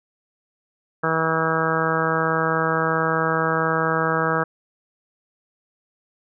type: harmonic tone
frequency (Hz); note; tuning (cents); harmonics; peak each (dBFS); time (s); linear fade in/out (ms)
161.4; E3; -36; 1 / 2 / 3 / 4 / 5 / 6 / 7 / 8 / 9 / 10; -27 / -30 / -25 / -29 / -31 / -30 / -28 / -25 / -30 / -27; 1.03-4.44; 10
effects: none